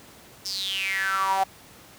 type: tone with high-pass filter sweep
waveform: sawtooth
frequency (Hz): 193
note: G3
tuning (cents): -27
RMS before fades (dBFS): -26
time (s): 0.45-1.44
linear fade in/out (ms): 10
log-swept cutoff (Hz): 5400 to 740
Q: 9.9
effects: pink hiss -49 dBFS RMS until 1.98 s + high-pass 80 Hz 12 dB/octave